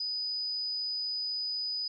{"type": "tone", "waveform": "sine", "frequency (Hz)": 4978, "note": "D#8", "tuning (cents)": 0, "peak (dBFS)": -31, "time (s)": [0, 1.88], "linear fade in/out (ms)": 5, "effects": []}